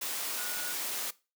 sine tone in noise, 1453 Hz, F#6, 32 cents flat, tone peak -42 dBFS, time 0.38-0.74 s, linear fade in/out 10 ms, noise white, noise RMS -35 dBFS, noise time 0.01-1.11 s, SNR -10 dB, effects noise-tail reverb RT60 0.3 s tail -20 dB re dry + high-pass 300 Hz 12 dB/octave

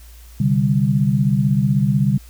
sine chord, C suspended second, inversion none, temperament equal with one note detuned, 130.81 / 146.83 / 197.25 Hz, C3 / D3 / G3, 0 / 0 / +11 cents, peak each -18 dBFS, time 0.4-2.18 s, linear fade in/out 5 ms, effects added 58 Hz sine -39 dBFS peak until 2.29 s + white hiss -49 dBFS RMS until 2.29 s

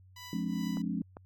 10% pulse tone with tremolo, 990 Hz, B5, 4 cents sharp, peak -35 dBFS, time 0.16-0.82 s, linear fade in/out 5 ms, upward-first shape triangle, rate 2.5 Hz, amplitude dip 85%
sine chord, D half-diminished seventh, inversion first, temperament just, 176.2 / 211.4 / 264.3 / 293.7 Hz, F3 / Ab3 / C4 / D4, +16 / +31 / +18 / 0 cents, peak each -35 / -35 / -37 / -40 dBFS, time 0.33-1.02 s, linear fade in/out 2 ms
clicks, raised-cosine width 1 ms, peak -30 dBFS, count 2, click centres 0.771 / 1.169 s
effects added 93 Hz sine -55 dBFS peak until 1.25 s

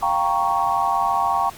sine chord, G half-diminished seventh, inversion third, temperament equal, 698.5 / 784 / 932.3 / 1108.7 Hz, F5 / G5 / Bb5 / Db6, 0 / 0 / 0 / 0 cents, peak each -26 / -22 / -23 / -22 dBFS, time 0.02-1.5 s, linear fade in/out 10 ms, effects pink hiss -41 dBFS RMS until 1.57 s + Opus 48 kbps

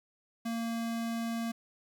square tone, 230 Hz, A#3, 23 cents flat, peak -33 dBFS, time 0.45-1.52 s, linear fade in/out 10 ms, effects 10-bit

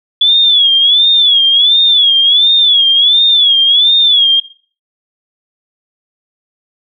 sine tone with vibrato, 3417 Hz, G#7, 49 cents sharp, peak -5 dBFS, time 0.21-4.4 s, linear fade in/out 5 ms, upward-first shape sine, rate 1.4 Hz, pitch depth 120 cents each way, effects noise-tail reverb RT60 0.4 s tail -17 dB re dry

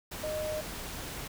sine tone in noise, 616 Hz, D#5, 17 cents flat, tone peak -32 dBFS, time 0.23-0.61 s, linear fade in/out 10 ms, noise pink, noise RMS -40 dBFS, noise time 0.11-1.28 s, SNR +5 dB, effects none

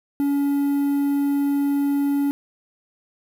triangle tone with quantisation, 282.8 Hz, C#4, 35 cents sharp, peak -16 dBFS, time 0.2-2.31 s, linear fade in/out 0 ms, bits 7, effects none

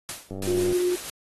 white noise with exponential decay, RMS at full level -30 dBFS, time 0.09-0.4 s, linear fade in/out 0 ms, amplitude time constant 66 ms
click train, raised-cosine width 2 ms, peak -22 dBFS, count 41, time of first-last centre 0.31-0.725 s, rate 96.3 Hz
white noise with tremolo, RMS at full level -34 dBFS, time 0.42-1.1 s, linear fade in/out 2 ms, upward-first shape triangle, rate 6.2 Hz, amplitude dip 35%
sine tone, 358.3 Hz, F4, 44 cents sharp, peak -21 dBFS, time 0.47-0.96 s, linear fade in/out 10 ms
effects AAC 32 kbps

